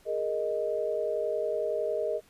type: chord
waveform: sine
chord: Ab suspended second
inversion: none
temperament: equal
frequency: 415.3 / 466.2 / 622.3 Hz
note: Ab4 / Bb4 / Eb5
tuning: 0 / 0 / 0 cents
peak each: -33 / -32 / -30 dBFS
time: 0.05-2.21 s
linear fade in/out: 50 ms
effects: pink hiss -61 dBFS RMS until 2.29 s + resampled to 32000 Hz